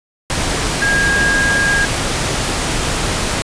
sine tone in noise, 1629 Hz, G#6, 34 cents flat, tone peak -13 dBFS, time 0.82-1.85 s, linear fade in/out 0 ms, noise pink, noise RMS -18 dBFS, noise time 0.3-3.42 s, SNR +2 dB, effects resampled to 22050 Hz

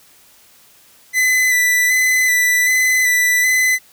45% pulse tone with vibrato, 1999 Hz, B6, 20 cents sharp, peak -12 dBFS, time 1.13-3.79 s, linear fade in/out 50 ms, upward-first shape square, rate 1.3 Hz, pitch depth 18 cents each way, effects white hiss -49 dBFS RMS until 3.92 s

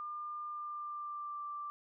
sine tone with pitch glide, 1200 to 1176 Hz, D6 to D6, +37 to +2 cents, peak -39 dBFS, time 0-1.7 s, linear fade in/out 0 ms, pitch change -35 cents, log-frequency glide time 0.49-1.43 s, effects none

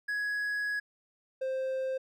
triangle tone pair in turn, 1672 / 525.2 Hz, G#6 / C5, +11 / +6 cents, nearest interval octave + minor sixth, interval 2005 cents, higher first, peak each -28 dBFS, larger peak neither, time 0.08-0.8 / 1.41-1.98 s, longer first, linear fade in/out 10 ms, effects none

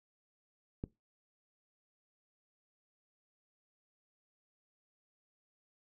click, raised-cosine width 3 ms, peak -24 dBFS, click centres 0.839 s, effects noise-tail reverb RT60 0.2 s tail -20 dB re dry

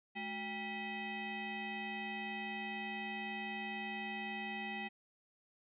sine tone with frequency modulation, 1380 Hz, F6, 21 cents flat, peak -39 dBFS, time 0.15-4.89 s, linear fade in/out 20 ms, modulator 583 Hz, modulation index 2.5, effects none

